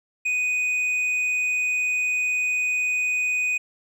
triangle tone with hard clipping, 2489 Hz, D#7, in tune, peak -22 dBFS, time 0.25-3.58 s, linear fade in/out 10 ms, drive 7 dB, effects none

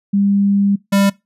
sine / square tone pair in turn, 200 / 198.27 Hz, G3 / G3, +35 / +20 cents, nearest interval unison, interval 15 cents, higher first, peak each -11 / -11 dBFS, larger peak neither, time 0.13-0.76 / 0.92-1.1 s, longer first, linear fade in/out 10 ms, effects noise-tail reverb RT60 0.2 s tail -22 dB re dry + resampled to 32000 Hz

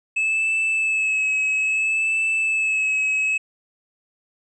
triangle tone with vibrato, 2600 Hz, E7, 24 cents flat, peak -17 dBFS, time 0.16-3.38 s, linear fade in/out 10 ms, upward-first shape sine, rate 0.6 Hz, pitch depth 26 cents each way, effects resampled to 24000 Hz

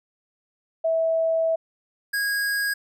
sine / square tone pair in turn, 652 / 1642.9 Hz, E5 / G#6, -19 / -19 cents, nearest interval octave + major third, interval 1600 cents, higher second, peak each -19 / -23 dBFS, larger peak first, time 0.84-1.56 / 2.13-2.74 s, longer first, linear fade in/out 10 ms, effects none

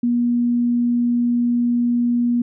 sine tone, 240.1 Hz, B3, 49 cents flat, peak -15 dBFS, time 0.03-2.42 s, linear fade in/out 5 ms, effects none

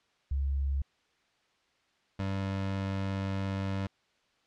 sine / 25% pulse tone pair in turn, 68.9 / 97.17 Hz, C#2 / G2, -10 / -15 cents, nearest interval tritone, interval 595 cents, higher second, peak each -27 dBFS, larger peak neither, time 0.31-0.82 / 2.19-3.87 s, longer second, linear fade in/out 5 ms, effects white hiss -70 dBFS RMS until 4.46 s + low-pass 4000 Hz 12 dB/octave

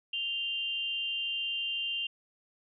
sine tone pair together, 2794 / 3136 Hz, F7 / G7, 0 / 0 cents, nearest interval major second, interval 200 cents, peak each -32 / -36 dBFS, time 0.13-2.07 s, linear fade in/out 5 ms, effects none

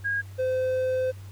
sine / triangle tone pair in turn, 1634 / 514.7 Hz, G#6 / C5, -29 / -29 cents, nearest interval octave + minor sixth, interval 2000 cents, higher first, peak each -24 / -21 dBFS, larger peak second, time 0.04-0.22 / 0.38-1.12 s, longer second, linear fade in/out 20 ms, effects added 97 Hz sine -39 dBFS peak until 1.31 s + pink hiss -54 dBFS RMS until 1.31 s

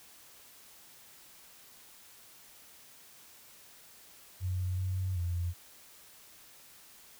sine tone with pitch steps, 91.7 / 93.3 / 87.1 Hz, F#2 / F#2 / F2, -15 / +15 / -4 cents, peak -30 dBFS, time 4.4-5.54 s, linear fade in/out 50 ms, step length 380 ms, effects white hiss -56 dBFS RMS until 7.19 s

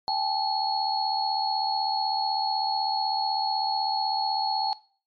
sine tone cluster, 787 / 863 / 4331 Hz, G5 / A5 / C#8, +7 / -34 / -41 cents, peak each -28 dBFS, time 0.08-4.73 s, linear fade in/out 0 ms, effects noise-tail reverb RT60 0.4 s tail -19 dB re dry + MP3 96 kbps

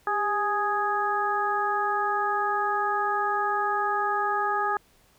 harmonic tone with a mistuned harmonic, 415.3 Hz, G#4, in tune, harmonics 1 / 2 / 3 / 4, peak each -32 / -27 / -27 / -31 dBFS, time 0.07-4.77 s, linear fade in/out 2 ms, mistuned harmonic 1, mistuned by -58 cents, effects pink hiss -61 dBFS RMS until 5.18 s

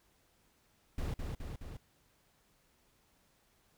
brown noise with echo, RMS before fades -36 dBFS, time 0.98-1.14 s, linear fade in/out 2 ms, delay 210 ms, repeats 3, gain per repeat -3 dB, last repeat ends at 1.77 s, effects pink hiss -71 dBFS RMS until 3.77 s

